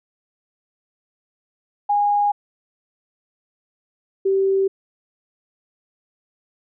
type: tone pair in turn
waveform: sine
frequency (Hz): 821 / 387.5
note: G#5 / G4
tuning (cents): -20 / -20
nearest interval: octave + minor second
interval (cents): 1300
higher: first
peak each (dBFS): -15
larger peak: neither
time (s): 1.89-2.32 / 4.25-4.68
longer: neither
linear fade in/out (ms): 10
effects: none